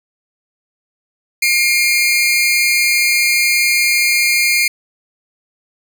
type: tone pair together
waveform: sawtooth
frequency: 2134 / 2395 Hz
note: C7 / D7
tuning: +34 / +33 cents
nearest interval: major second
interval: 199 cents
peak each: -11 dBFS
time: 1.42-4.68 s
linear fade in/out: 5 ms
effects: none